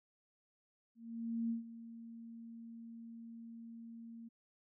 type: tone with ADSR envelope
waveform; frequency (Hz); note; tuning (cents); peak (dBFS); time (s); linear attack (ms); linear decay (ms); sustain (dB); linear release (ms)
sine; 230; A#3; -23; -33; 0.95-4.29; 550; 130; -15; 15
effects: none